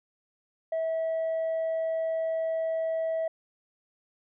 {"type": "tone", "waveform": "sine", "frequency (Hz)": 649, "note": "E5", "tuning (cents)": -27, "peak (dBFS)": -24, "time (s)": [0.72, 3.28], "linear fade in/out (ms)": 5, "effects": ["tanh soft clip ceiling -25 dBFS"]}